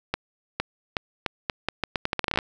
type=accelerating click train; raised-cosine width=0.3 ms; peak=-8 dBFS; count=18; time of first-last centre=0.14-2.388 s; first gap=460 ms; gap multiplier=0.8; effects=none